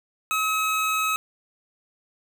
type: tone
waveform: 25% pulse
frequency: 1280 Hz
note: D#6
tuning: 49 cents sharp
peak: -18 dBFS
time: 0.31-1.16 s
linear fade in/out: 0 ms
effects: none

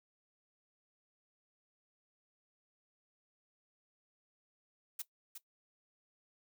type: noise with echo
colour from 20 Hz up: blue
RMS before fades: -40 dBFS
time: 4.99-5.02 s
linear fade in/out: 5 ms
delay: 360 ms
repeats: 1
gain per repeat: -8 dB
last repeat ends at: 5.38 s
effects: noise-tail reverb RT60 0.1 s tail -17 dB re dry

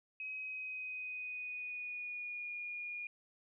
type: tone with pitch glide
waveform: sine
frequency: 2536 to 2434 Hz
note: D#7 to D#7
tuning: +32 to -39 cents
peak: -40 dBFS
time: 0.2-3.07 s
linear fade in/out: 2 ms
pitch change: -71 cents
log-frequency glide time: 0.36-2.52 s
effects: none

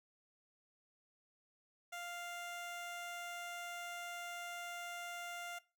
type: tone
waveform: 15% pulse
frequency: 698 Hz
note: F5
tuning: 1 cent flat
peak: -37 dBFS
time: 1.92-5.59 s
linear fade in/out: 10 ms
effects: noise-tail reverb RT60 0.3 s tail -20 dB re dry + MP3 96 kbps

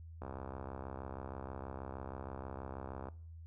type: click train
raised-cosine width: 1 ms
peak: -30 dBFS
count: 191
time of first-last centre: 0.22-3.086 s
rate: 66.3 Hz
effects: noise-tail reverb RT60 0.5 s tail -21 dB re dry + added 82 Hz sine -48 dBFS peak until 3.46 s

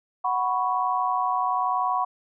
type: chord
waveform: sine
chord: F# suspended fourth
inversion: none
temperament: equal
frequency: 740 / 987.8 / 1108.7 Hz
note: F#5 / B5 / C#6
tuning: 0 / 0 / 0 cents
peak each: -26 dBFS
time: 0.24-2.05 s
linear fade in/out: 10 ms
effects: none

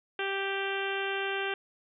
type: harmonic tone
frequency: 392 Hz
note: G4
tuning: in tune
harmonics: 1 / 2 / 3 / 4 / 5 / 6 / 7 / 8 / 9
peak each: -34 / -38 / -42 / -35 / -42 / -41 / -39 / -41 / -49 dBFS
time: 0.19-1.54 s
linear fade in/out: 2 ms
effects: none

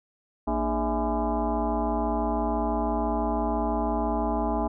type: tone with frequency modulation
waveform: sine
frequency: 300 Hz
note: D4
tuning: 37 cents sharp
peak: -23 dBFS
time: 0.47-4.68 s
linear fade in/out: 10 ms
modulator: 178 Hz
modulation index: 3.8
effects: none

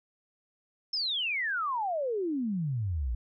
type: exponential sweep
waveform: sine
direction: down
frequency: 5370 to 55 Hz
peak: -28 dBFS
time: 0.93-3.15 s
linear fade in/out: 5 ms
effects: none

